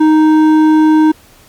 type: tone with hard clipping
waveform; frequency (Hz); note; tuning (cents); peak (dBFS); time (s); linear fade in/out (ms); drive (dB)
sine; 311.1; D#4; 0; -7; 0-1.12; 10; 8
effects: pink hiss -44 dBFS RMS until 1.48 s + Opus 48 kbps